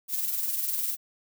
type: noise with tremolo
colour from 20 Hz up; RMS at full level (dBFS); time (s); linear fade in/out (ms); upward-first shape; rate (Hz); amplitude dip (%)
violet; -27; 0.08-0.97; 50; sine; 20; 50
effects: none